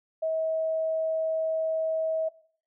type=tone; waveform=sine; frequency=641 Hz; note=E5; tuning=49 cents flat; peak=-25 dBFS; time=0.22-2.29 s; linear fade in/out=10 ms; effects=noise-tail reverb RT60 0.5 s tail -17 dB re dry